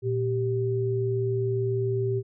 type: tone pair together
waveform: sine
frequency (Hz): 117.26 / 390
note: A#2 / G4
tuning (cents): +11 / -9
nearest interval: octave + major sixth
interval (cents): 2080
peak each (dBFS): -26 / -26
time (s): 0.02-2.23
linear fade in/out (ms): 50
effects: none